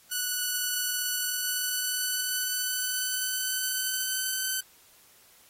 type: tone with pitch glide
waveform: 5% pulse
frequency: 1480 to 1526.9 Hz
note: F#6 to G6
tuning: 0 to -46 cents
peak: -18 dBFS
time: 0.11-4.61 s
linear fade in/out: 10 ms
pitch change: +54 cents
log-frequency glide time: 1.1-4.48 s
effects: white hiss -58 dBFS RMS until 5.49 s + AAC 48 kbps